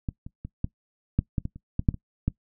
clicks, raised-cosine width 5 ms, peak -16 / -26 / -23 / -13 / -8 / -13 / -18 / -29 / -12 / -6 / -22 / -11 dBFS, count 12, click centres 0.088 / 0.265 / 0.45 / 0.644 / 1.19 / 1.382 / 1.454 / 1.56 / 1.794 / 1.888 / 1.943 / 2.28 s, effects noise-tail reverb RT60 0.1 s tail -20 dB re dry

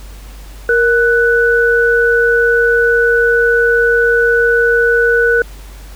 sine tone pair together, 468.1 / 1487 Hz, A#4 / F#6, +7 / +8 cents, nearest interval octave + minor sixth, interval 2001 cents, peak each -11 dBFS, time 0.69-5.42 s, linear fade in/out 2 ms, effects added 49 Hz sine -30 dBFS peak until 5.95 s + pink hiss -40 dBFS RMS until 5.95 s

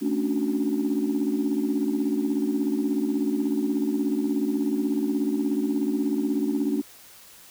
sine chord, D major seventh, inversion second, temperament equal, 220 / 277.2 / 293.7 / 370 Hz, A3 / C#4 / D4 / F#4, 0 / 0 / 0 / 0 cents, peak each -28 / -26 / -25 / -31 dBFS, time 0.01-6.82 s, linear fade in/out 20 ms, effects tanh soft clip ceiling -15 dBFS + white hiss -49 dBFS RMS until 7.5 s

